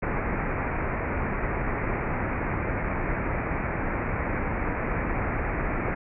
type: low-pass noise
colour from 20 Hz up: pink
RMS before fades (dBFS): -28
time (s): 0.02-5.95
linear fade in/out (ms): 10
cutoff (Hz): 2400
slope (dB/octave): 96
effects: none